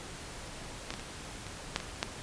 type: clicks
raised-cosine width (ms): 0.2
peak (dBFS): -17 / -20 / -25 / -25 / -11 / -22 / -29 / -11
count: 8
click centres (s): 0.905 / 0.939 / 0.996 / 1.467 / 1.761 / 1.802 / 1.96 / 2.029
effects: pink hiss -44 dBFS RMS until 2.22 s + resampled to 22050 Hz